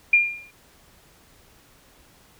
sine tone with exponential decay, 2403 Hz, D7, 39 cents sharp, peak -10 dBFS, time 0.13-0.51 s, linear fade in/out 5 ms, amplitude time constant 81 ms, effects pink hiss -55 dBFS RMS until 2.39 s

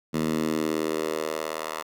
10% pulse tone with high-pass filter sweep, 78.6 Hz, D#2, 18 cents sharp, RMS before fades -28 dBFS, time 0.13-1.83 s, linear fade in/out 20 ms, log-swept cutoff 190 to 820 Hz, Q 1.9, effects none

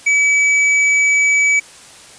sine tone with hard clipping, 2288 Hz, D7, 46 cents flat, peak -12 dBFS, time 0.06-1.6 s, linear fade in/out 10 ms, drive 8 dB, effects white hiss -40 dBFS RMS until 2.18 s + resampled to 22050 Hz

